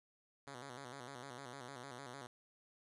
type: tone with vibrato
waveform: 5% pulse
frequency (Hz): 130.81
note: C3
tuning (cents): 0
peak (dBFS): -37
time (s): 0.47-2.27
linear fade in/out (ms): 2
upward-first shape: square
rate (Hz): 6.6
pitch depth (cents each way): 110
effects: resampled to 24000 Hz